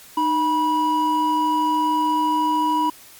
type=tone pair together; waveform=triangle; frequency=306.8 / 974 Hz; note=D#4 / B5; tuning=-24 / -24 cents; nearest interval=octave + minor sixth; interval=2000 cents; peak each=-21 / -16 dBFS; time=0.17-2.9 s; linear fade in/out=5 ms; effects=white hiss -45 dBFS RMS until 3.19 s + MP3 96 kbps